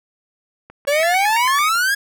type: click train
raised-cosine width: 0.5 ms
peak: -24 dBFS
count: 8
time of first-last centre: 0.7-1.756 s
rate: 6.63 Hz
type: exponential sweep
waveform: 45% pulse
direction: up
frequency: 555 to 1678 Hz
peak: -15 dBFS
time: 0.87-1.95 s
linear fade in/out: 10 ms
type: tone with vibrato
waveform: sine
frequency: 1975.5 Hz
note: B6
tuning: in tune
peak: -20 dBFS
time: 0.92-1.69 s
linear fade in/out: 5 ms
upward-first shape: square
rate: 4.5 Hz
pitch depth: 220 cents each way
effects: none